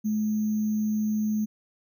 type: tone with sample-and-hold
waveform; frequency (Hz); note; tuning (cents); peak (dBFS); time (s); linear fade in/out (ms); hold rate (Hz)
sine; 213.7; G#3; +50; -23; 0.04-1.46; 20; 6300
effects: none